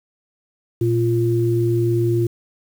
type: tone pair together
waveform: sine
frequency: 117.8 / 346.9 Hz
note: A#2 / F4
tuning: +19 / -12 cents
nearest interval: octave + perfect fifth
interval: 1869 cents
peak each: -18 dBFS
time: 0.81-2.27 s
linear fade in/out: 5 ms
effects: 7-bit